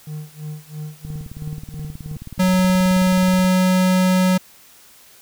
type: tone with tremolo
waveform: triangle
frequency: 152.4 Hz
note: D#3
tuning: 36 cents flat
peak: -24 dBFS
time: 0.07-2.16 s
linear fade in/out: 2 ms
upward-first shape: sine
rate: 3 Hz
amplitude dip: 95%
type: click train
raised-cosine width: 5 ms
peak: -21 dBFS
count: 46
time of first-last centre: 1.05-3.444 s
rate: 18.8 Hz
type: tone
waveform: square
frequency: 184.8 Hz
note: F#3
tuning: 2 cents flat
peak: -14 dBFS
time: 2.39-4.38 s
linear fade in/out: 10 ms
effects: white hiss -48 dBFS RMS until 5.21 s